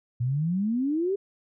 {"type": "exponential sweep", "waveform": "sine", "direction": "up", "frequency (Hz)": [116.54, 407.7], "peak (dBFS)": -23, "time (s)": [0.2, 1.16], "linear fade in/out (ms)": 10, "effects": []}